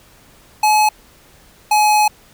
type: tone pair in turn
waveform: square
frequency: 852 / 845.1 Hz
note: G#5 / G#5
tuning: +44 / +30 cents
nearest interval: unison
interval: 14 cents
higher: first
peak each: -11 dBFS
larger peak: neither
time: 0.63-0.89 / 1.71-2.08 s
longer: second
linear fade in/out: 5 ms
effects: pink hiss -48 dBFS RMS until 2.33 s